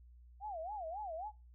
sine tone with vibrato, 738 Hz, F#5, 5 cents flat, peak -40 dBFS, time 0.4-1.32 s, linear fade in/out 50 ms, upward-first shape sine, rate 3.7 Hz, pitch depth 260 cents each way, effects noise-tail reverb RT60 0.3 s tail -23 dB re dry + added 60 Hz sine -56 dBFS peak until 1.54 s

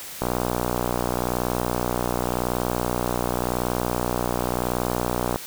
click train, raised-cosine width 1 ms, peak -9 dBFS, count 314, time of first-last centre 0.22-5.36 s, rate 60.9 Hz, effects white hiss -37 dBFS RMS until 5.46 s

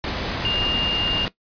sine tone in noise, 2818 Hz, F7, 15 cents sharp, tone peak -20 dBFS, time 0.45-1.25 s, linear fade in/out 0 ms, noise pink, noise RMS -26 dBFS, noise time 0.04-1.28 s, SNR +3 dB, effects noise-tail reverb RT60 0.1 s tail -17 dB re dry + resampled to 11025 Hz

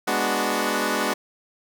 10% pulse chord, G# half-diminished seventh, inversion none, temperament equal, 207.7 / 246.9 / 293.7 / 370 Hz, G#3 / B3 / D4 / F#4, 0 / 0 / 0 / 0 cents, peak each -19 dBFS, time 0.07-1.14 s, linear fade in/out 10 ms, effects none

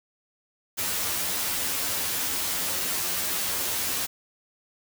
white noise with comb filter, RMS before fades -28 dBFS, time 0.77-4.07 s, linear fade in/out 20 ms, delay 11 ms, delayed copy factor +0.9, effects none

